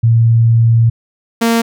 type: tone pair in turn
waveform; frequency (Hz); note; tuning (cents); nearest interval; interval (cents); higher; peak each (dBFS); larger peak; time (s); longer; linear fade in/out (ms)
sine / sawtooth; 115.1 / 230.2; A#2 / A#3; -22 / -22; octave; 1200; second; -6; neither; 0.03-0.9 / 1.41-1.62; first; 10
effects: none